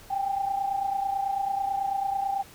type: tone pair together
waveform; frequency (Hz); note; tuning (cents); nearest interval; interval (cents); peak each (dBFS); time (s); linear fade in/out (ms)
sine; 784 / 813.1; G5 / G#5; 0 / -37; minor second; 63; -26 / -32; 0.1-2.43; 10
effects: pink hiss -50 dBFS RMS until 2.54 s